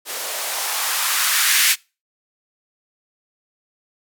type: noise with band-pass filter sweep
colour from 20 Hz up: violet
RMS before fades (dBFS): -20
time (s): 0.05-1.76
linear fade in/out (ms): 50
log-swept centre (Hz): 430 to 2100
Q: 1.7
effects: noise-tail reverb RT60 0.3 s tail -25 dB re dry